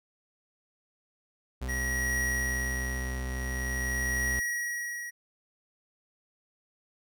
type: tone with vibrato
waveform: 40% pulse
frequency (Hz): 63.8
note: C2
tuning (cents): -43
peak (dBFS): -31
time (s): 1.61-4.4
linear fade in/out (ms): 10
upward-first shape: triangle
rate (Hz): 15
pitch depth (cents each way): 9
type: tone with tremolo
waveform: square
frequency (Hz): 1909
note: A#6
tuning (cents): +41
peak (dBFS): -28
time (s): 1.68-5.11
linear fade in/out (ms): 20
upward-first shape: triangle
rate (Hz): 0.48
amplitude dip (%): 85
effects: none